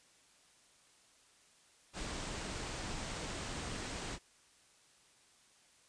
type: low-pass noise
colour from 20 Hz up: pink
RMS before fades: -42 dBFS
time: 1.93-4.19 s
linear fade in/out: 50 ms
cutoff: 9100 Hz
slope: 96 dB/octave
effects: white hiss -66 dBFS RMS until 5.88 s + resampled to 22050 Hz